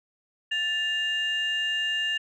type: tone pair together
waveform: sine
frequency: 1760 / 2810 Hz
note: A6 / F7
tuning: 0 / +10 cents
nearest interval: minor sixth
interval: 810 cents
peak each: -27 / -25 dBFS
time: 0.51-2.18 s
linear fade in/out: 10 ms
effects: tanh soft clip ceiling -20 dBFS